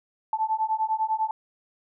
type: beating tone pair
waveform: sine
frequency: 872 / 882 Hz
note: A5 / A5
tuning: -16 / +4 cents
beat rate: 10 Hz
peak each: -26 dBFS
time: 0.33-1.31 s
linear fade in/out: 2 ms
effects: none